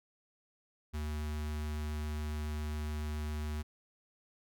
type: tone with notch filter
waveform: square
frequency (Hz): 75.6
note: D#2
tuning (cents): -49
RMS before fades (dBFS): -37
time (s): 0.93-3.63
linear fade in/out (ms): 20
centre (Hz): 560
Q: 1.8
effects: none